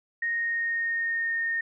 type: tone with pitch glide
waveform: sine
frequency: 1861 to 1837.5 Hz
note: A#6 to A#6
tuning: -3 to -25 cents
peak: -25 dBFS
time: 0.22-1.61 s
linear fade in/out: 5 ms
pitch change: -22 cents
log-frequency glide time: 0.36-1.32 s
effects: none